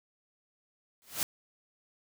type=noise with exponential growth; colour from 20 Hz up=white; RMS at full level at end=-27 dBFS; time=1.02-1.23 s; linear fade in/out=0 ms; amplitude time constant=44 ms; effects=none